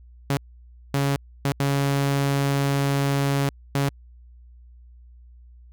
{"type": "tone bursts at uneven times", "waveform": "sawtooth", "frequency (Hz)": 139.6, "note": "C#3", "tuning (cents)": 13, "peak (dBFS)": -16, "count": 5, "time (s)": [[0.3, 0.37], [0.94, 1.16], [1.45, 1.52], [1.6, 3.49], [3.75, 3.89]], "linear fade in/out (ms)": 2, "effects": ["added 60 Hz sine -45 dBFS peak until 5.72 s"]}